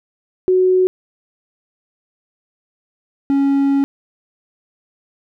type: tone pair in turn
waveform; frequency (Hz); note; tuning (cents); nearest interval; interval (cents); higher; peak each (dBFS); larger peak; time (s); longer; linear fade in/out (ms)
sine / triangle; 370 / 277.2; F#4 / C#4; 0 / 0; perfect fourth; 500; first; -10; neither; 0.48-0.87 / 3.3-3.84; second; 0
effects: none